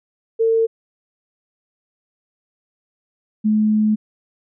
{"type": "tone pair in turn", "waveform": "sine", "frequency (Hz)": [451.8, 214.3], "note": ["A4", "A3"], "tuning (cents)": [46, -45], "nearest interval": "octave + minor second", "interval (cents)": 1291, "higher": "first", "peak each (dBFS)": -13, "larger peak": "neither", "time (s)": [[0.39, 0.67], [3.44, 3.96]], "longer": "second", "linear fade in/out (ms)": 20, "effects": []}